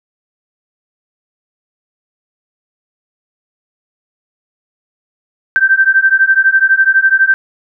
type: beating tone pair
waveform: sine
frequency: 1555 / 1567 Hz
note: G6 / G6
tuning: -14 / -1 cents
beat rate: 12 Hz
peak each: -10 dBFS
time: 5.56-7.34 s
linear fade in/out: 0 ms
effects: none

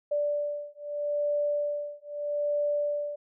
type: beating tone pair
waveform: sine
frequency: 585 / 585.79 Hz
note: D5 / D5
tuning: -7 / -5 cents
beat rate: 0.79 Hz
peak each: -30 dBFS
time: 0.11-3.16 s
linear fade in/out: 10 ms
effects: none

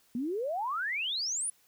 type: exponential sweep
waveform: sine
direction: up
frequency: 227.8 to 10390 Hz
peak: -30 dBFS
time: 0.15-1.5 s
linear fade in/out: 2 ms
effects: white hiss -66 dBFS RMS until 1.67 s

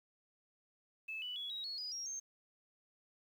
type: tone with pitch steps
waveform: sine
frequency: 2615 / 2969 / 3372 / 3829 / 4347 / 4936 / 5605 / 6365 Hz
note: E7 / F#7 / G#7 / A#7 / C#8 / D#8 / F8 / G8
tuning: -15 / +5 / +26 / +46 / -35 / -15 / +5 / +26 cents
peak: -40 dBFS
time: 1.08-2.2 s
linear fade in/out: 10 ms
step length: 140 ms
effects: 11-bit

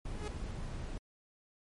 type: noise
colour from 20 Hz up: brown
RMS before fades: -40 dBFS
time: 0.05-0.98 s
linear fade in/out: 5 ms
type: tone with exponential growth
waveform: sawtooth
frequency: 420 Hz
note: G#4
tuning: 19 cents sharp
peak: -34 dBFS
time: 0.06-0.28 s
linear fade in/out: 1 ms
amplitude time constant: 47 ms
effects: MP3 48 kbps

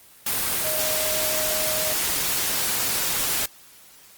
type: tone in noise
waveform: sine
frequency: 622.3 Hz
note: D#5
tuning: in tune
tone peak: -29 dBFS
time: 0.64-1.93 s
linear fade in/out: 5 ms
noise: white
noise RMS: -24 dBFS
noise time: 0.26-3.46 s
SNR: -8 dB
effects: white hiss -50 dBFS RMS until 4.17 s + Opus 24 kbps

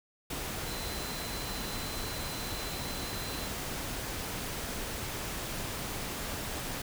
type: tone in noise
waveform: sine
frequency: 4053 Hz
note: B7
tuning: 44 cents sharp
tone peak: -44 dBFS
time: 0.67-3.48 s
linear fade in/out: 5 ms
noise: pink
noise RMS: -37 dBFS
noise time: 0.3-6.82 s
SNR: -10 dB
effects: none

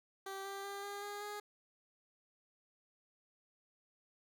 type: tone with pitch steps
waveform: 15% pulse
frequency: 389.1 / 394.1 / 399.1 / 404.2 / 409.4 / 414.6 Hz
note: G4 / G4 / G4 / G#4 / G#4 / G#4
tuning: -13 / +9 / +31 / -47 / -25 / -3 cents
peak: -36 dBFS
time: 0.26-1.4 s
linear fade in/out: 5 ms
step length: 190 ms
effects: none

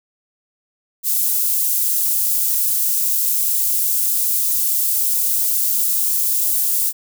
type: high-pass noise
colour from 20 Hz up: white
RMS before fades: -18 dBFS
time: 1.03-6.93 s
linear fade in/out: 50 ms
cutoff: 9600 Hz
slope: 12 dB/octave
effects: none

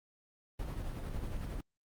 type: noise with tremolo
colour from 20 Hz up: brown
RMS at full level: -37 dBFS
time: 0.59-1.61 s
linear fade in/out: 5 ms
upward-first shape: sine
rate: 11 Hz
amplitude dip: 35%
effects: Opus 32 kbps

